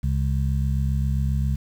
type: harmonic tone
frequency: 67.5 Hz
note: C#2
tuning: 45 cents flat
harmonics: 1 / 2 / 3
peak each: -22 / -24 / -31 dBFS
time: 0.03-1.56 s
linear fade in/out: 10 ms
effects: 8-bit